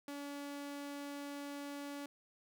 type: tone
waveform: sawtooth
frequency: 285.1 Hz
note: C#4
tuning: 49 cents sharp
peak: -39 dBFS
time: 0.08-2.06 s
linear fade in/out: 2 ms
effects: none